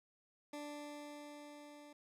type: tone with level ramp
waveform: 20% pulse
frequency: 293.7 Hz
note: D4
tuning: in tune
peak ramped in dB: -39 to -50 dBFS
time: 0.53-1.93 s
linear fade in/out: 5 ms
effects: low-pass 12000 Hz 12 dB/octave